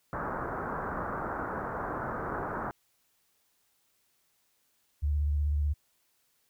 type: low-pass noise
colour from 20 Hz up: white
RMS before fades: -35 dBFS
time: 0.13-2.71 s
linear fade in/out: 0 ms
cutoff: 1500 Hz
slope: 48 dB/octave
type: tone with vibrato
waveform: sine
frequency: 73.42 Hz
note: D2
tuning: in tune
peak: -25 dBFS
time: 5.02-5.74 s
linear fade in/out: 20 ms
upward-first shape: sine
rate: 16 Hz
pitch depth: 44 cents each way
effects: white hiss -72 dBFS RMS until 6.49 s